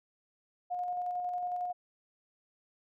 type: tone with tremolo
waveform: sine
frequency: 717 Hz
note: F5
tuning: 45 cents sharp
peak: -31 dBFS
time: 0.7-1.73 s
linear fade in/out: 20 ms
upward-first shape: square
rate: 11 Hz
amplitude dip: 25%
effects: none